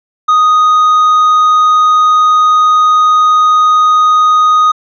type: tone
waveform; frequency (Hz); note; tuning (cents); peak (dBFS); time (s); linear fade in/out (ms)
triangle; 1244.5; D#6; 0; -3; 0.28-4.72; 10
effects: resampled to 16000 Hz